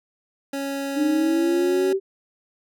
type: tone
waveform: 25% pulse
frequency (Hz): 276.9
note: C#4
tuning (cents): -2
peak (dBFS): -22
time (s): 0.53-1.93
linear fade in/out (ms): 5
type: exponential sweep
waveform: sine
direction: up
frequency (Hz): 293.7 to 390.7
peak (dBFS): -18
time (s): 0.95-2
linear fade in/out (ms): 50
effects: none